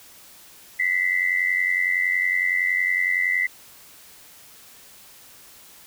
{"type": "tone pair together", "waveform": "sine", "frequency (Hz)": [1964.2, 2055], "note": ["B6", "C7"], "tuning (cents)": [-10, -32], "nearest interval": "minor second", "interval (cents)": 78, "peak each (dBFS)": [-22, -22], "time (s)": [0.79, 3.47], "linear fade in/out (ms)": 10, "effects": ["white hiss -48 dBFS RMS until 5.86 s"]}